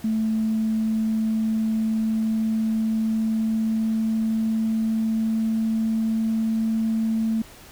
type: tone with pitch glide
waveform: sine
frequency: 220 to 222.9 Hz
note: A3 to A3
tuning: 0 to +23 cents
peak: -19 dBFS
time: 0.04-7.42 s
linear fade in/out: 5 ms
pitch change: +23 cents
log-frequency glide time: 0.23-6.5 s
effects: tanh soft clip ceiling -15 dBFS + pink hiss -46 dBFS RMS until 7.71 s